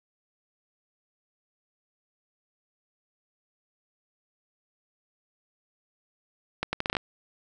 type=accelerating click train; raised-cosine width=0.3 ms; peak=-11 dBFS; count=8; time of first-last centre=6.63-6.968 s; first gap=100 ms; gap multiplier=0.74; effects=none